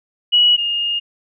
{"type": "tone pair in turn", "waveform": "sine", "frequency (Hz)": [2925, 2838], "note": ["F#7", "F7"], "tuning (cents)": [-21, 27], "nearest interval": "minor second", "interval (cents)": 52, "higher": "first", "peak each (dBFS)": [-9, -17], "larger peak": "first", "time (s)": [[0.32, 0.57], [0.57, 1]], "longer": "second", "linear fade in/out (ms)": 20, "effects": []}